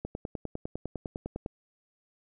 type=click train; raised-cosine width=2 ms; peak=-21 dBFS; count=15; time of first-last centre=0.05-1.461 s; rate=9.92 Hz; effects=none

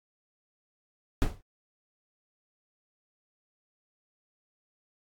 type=noise with exponential decay; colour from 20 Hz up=brown; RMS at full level=-19 dBFS; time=1.22-1.41 s; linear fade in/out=0 ms; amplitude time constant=40 ms; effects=AAC 64 kbps

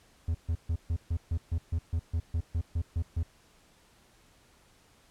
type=tone bursts; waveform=triangle; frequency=82.41 Hz; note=E2; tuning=in tune; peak=-24 dBFS; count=15; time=0.28-3.23 s; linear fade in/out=5 ms; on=66 ms; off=140 ms; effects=pink hiss -62 dBFS RMS until 5.1 s + low-pass 11000 Hz 12 dB/octave

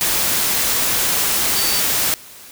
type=tone in noise; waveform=sine; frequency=4581 Hz; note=D8; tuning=44 cents flat; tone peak=-23 dBFS; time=1.56-1.8 s; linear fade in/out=0 ms; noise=white; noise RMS=-18 dBFS; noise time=0.01-2.14 s; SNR=-8 dB; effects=white hiss -40 dBFS RMS until 2.51 s

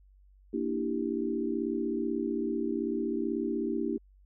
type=chord; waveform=sine; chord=E half-diminished seventh; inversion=second; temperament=equal; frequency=233.1 / 293.7 / 329.6 / 392 Hz; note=Bb3 / D4 / E4 / G4; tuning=0 / 0 / 0 / 0 cents; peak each=-34 dBFS; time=0.53-3.98 s; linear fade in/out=10 ms; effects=added 48 Hz sine -56 dBFS peak until 4.25 s

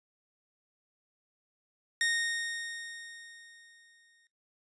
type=tone with exponential decay; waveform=sawtooth; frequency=1853 Hz; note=A#6; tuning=11 cents flat; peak=-22 dBFS; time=2.01-4.27 s; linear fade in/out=1 ms; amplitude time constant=490 ms; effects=noise-tail reverb RT60 0.2 s tail -19 dB re dry + resampled to 22050 Hz

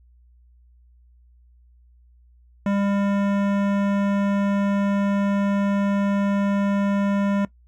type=tone with hard clipping; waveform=sine; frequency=200 Hz; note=G3; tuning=35 cents sharp; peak=-21 dBFS; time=2.66-7.45 s; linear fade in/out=2 ms; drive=17 dB; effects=noise-tail reverb RT60 0.1 s tail -19 dB re dry + added 60 Hz sine -51 dBFS peak until 7.67 s

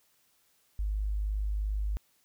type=tone; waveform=sine; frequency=51.4 Hz; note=G#1; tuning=17 cents flat; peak=-28 dBFS; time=0.79-1.97 s; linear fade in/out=0 ms; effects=white hiss -69 dBFS RMS until 2.24 s

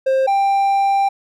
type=tone pair in turn; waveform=triangle; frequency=530 / 789.9 Hz; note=C5 / G5; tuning=+22 / +13 cents; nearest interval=perfect fifth; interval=691 cents; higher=second; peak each=-11 dBFS; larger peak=neither; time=0.06-0.27 / 0.27-1.09 s; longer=second; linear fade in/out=10 ms; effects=none

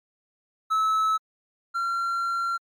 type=tone pair in turn; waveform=triangle; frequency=1300 / 1371 Hz; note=E6 / F6; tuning=-24 / -32 cents; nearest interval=minor second; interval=92 cents; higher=second; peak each=-18 / -22 dBFS; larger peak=first; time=0.7-1.18 / 1.74-2.58 s; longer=second; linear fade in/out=20 ms; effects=MP3 96 kbps

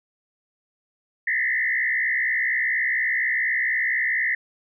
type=tone with frequency modulation; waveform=sine; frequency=1927 Hz; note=B6; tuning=43 cents flat; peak=-20 dBFS; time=1.27-4.35 s; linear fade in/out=5 ms; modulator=64.2 Hz; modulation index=2.4; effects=none

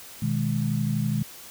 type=chord; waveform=sine; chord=G# minor; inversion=first; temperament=equal; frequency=123.47 / 155.56 / 207.7 Hz; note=B2 / D#3 / G#3; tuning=0 / 0 / 0 cents; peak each=-27 dBFS; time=0.22-1.23 s; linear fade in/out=5 ms; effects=white hiss -44 dBFS RMS until 1.5 s

